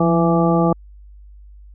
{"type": "harmonic tone with a mistuned harmonic", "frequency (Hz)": 167.1, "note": "E3", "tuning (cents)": 24, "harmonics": [1, 2, 3, 4, 5, 7], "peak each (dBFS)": [-16, -19, -21, -22, -23, -24], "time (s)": [0, 0.73], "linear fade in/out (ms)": 5, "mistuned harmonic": 1, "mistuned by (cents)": 46, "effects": ["added 50 Hz sine -39 dBFS peak until 1.74 s"]}